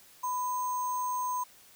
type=tone with sample-and-hold; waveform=sine; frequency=999 Hz; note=B5; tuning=20 cents sharp; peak=-29 dBFS; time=0.23-1.44 s; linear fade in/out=10 ms; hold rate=7350 Hz; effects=white hiss -57 dBFS RMS until 1.75 s